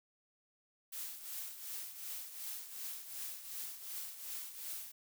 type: noise with tremolo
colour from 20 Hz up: blue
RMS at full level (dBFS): -42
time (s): 0.92-4.92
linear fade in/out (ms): 10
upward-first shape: triangle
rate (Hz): 2.7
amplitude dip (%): 70
effects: none